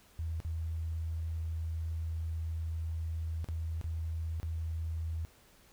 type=tone with dropouts; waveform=sine; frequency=81.2 Hz; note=E2; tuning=26 cents flat; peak=-33 dBFS; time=0.19-5.25 s; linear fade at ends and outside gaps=0 ms; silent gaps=0.402-0.449 / 3.444-3.487 / 3.813-3.842 / 4.4-4.43 s; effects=pink hiss -62 dBFS RMS until 5.72 s